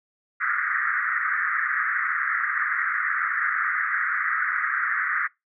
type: band-pass noise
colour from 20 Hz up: white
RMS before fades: -25 dBFS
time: 0.4-5.28 s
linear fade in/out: 20 ms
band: 1200 to 2000 Hz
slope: 96 dB/octave
effects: noise-tail reverb RT60 0.2 s tail -24 dB re dry